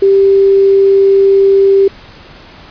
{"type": "tone with quantisation", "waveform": "sine", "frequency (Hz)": 392, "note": "G4", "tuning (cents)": 0, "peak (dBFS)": -4, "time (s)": [0.02, 1.88], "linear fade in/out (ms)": 5, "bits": 5, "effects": ["pink hiss -36 dBFS RMS until 2.7 s", "resampled to 11025 Hz"]}